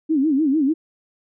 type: tone with vibrato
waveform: sine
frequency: 291.8 Hz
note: D4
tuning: 11 cents flat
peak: -15 dBFS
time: 0.09-0.74 s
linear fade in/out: 20 ms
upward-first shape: sine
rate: 6.7 Hz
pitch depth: 180 cents each way
effects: none